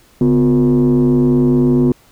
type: tone with frequency modulation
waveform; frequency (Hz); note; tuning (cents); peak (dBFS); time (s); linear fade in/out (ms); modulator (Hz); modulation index
sine; 250.4; B3; +24; -7; 0.21-1.92; 2; 109; 1
effects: tanh soft clip ceiling -7 dBFS + pink hiss -50 dBFS RMS until 2.11 s